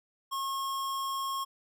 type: tone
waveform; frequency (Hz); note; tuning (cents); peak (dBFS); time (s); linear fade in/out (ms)
square; 1084; C#6; -39; -32; 0.31-1.45; 20
effects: none